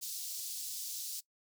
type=high-pass noise; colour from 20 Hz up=pink; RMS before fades=-41 dBFS; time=0.01-1.21 s; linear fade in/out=20 ms; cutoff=4500 Hz; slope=24 dB/octave; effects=noise-tail reverb RT60 0.1 s tail -20 dB re dry